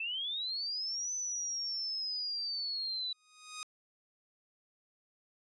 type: linear two-way sweep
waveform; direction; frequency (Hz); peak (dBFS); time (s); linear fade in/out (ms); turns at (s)
sine; up then down; 2597 to 6070 to 3930; -34; 0-3.13; 5; 1.13
type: tone with exponential growth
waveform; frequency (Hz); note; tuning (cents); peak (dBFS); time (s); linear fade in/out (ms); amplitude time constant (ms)
10% pulse; 1244.5; D#6; 0; -30; 3.07-3.63; 0; 120
effects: resampled to 24000 Hz